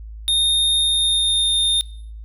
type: tone with pitch glide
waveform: square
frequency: 3677 to 3645 Hz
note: A#7 to A#7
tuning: -24 to -40 cents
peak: -16 dBFS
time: 0.28-1.81 s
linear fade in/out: 0 ms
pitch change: -16 cents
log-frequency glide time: 0.76-1.54 s
effects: noise-tail reverb RT60 0.6 s tail -21 dB re dry + added 54 Hz sine -32 dBFS peak until 2.24 s